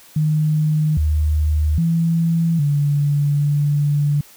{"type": "tone with pitch steps", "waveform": "sine", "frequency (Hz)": [153.6, 76.4, 166, 144.6, 145.7], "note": ["D#3", "D#2", "E3", "D3", "D3"], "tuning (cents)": [-22, -31, 12, -27, -13], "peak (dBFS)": -14, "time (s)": [0.16, 4.21], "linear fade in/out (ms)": 5, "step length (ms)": 810, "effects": ["white hiss -46 dBFS RMS until 4.36 s"]}